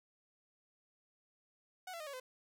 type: tone with pitch steps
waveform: sawtooth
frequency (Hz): 740 / 674.7 / 615.1 / 560.8 / 511.3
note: F#5 / E5 / D#5 / C#5 / C5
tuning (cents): 0 / +40 / -20 / +20 / -40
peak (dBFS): -40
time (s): 1.87-2.2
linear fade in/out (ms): 5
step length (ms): 66
effects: none